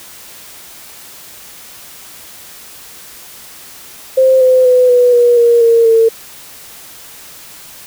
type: tone with pitch steps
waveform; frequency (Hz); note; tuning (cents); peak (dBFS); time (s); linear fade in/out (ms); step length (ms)
sine; 523.3 / 512.5 / 502 / 491.7 / 481.5 / 471.6 / 461.9 / 452.4; C5 / C5 / B4 / B4 / B4 / A#4 / A#4 / A4; 0 / -36 / +28 / -8 / -44 / +20 / -16 / +48; -5; 4.17-6.09; 10; 240
effects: white hiss -35 dBFS RMS until 7.86 s